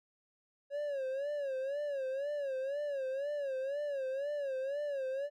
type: tone with vibrato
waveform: triangle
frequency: 554.4 Hz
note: C#5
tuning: in tune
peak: -32 dBFS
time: 0.7-5.3 s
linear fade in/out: 50 ms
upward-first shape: sine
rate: 2 Hz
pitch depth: 110 cents each way
effects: none